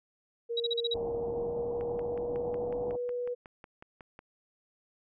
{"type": "tone with pitch glide", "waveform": "sine", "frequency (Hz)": [467.9, 488.9], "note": ["A#4", "B4"], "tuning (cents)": [6, -18], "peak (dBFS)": -31, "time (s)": [0.49, 3.35], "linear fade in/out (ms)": 20, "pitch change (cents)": 76, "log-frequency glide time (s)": [0.97, 3.05]}
{"type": "tone bursts", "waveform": "sine", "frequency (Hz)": 3860, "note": "B7", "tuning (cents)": -40, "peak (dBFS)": -28, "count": 6, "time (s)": [0.57, 0.94], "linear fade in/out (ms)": 5, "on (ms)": 30, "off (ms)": 38}
{"type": "low-pass noise", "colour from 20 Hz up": "white", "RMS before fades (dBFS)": -41, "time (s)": [0.94, 2.97], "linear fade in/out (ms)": 10, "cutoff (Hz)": 830, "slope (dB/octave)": 48}
{"type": "click train", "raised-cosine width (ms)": 0.5, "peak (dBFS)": -32, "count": 14, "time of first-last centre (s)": [1.81, 4.191], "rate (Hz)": 5.46}
{"effects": []}